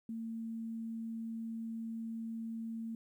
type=tone; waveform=sine; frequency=226.4 Hz; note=A3; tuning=50 cents sharp; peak=-38 dBFS; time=0.09-2.95 s; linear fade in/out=2 ms; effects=12-bit